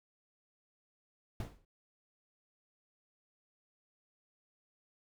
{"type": "noise with exponential decay", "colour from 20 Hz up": "brown", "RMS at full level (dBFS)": -36, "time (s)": [1.4, 1.65], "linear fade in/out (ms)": 2, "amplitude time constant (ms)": 54, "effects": []}